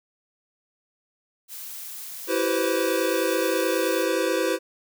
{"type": "noise", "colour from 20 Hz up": "blue", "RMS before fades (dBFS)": -37, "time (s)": [1.48, 4.07], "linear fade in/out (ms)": 50}
{"type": "chord", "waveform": "square", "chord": "C major seventh", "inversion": "first", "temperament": "equal with one note detuned", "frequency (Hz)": [329.6, 383.3, 493.9, 523.3], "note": ["E4", "G4", "B4", "C5"], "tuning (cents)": [0, -39, 0, 0], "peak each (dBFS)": -28, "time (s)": [2.27, 4.59], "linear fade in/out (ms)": 50}
{"effects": []}